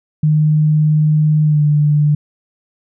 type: tone with pitch glide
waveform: sine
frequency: 153 to 148.56 Hz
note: D#3 to D3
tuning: -29 to +20 cents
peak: -9 dBFS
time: 0.23-2.15 s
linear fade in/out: 5 ms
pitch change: -51 cents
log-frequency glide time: 1.44-1.62 s
effects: none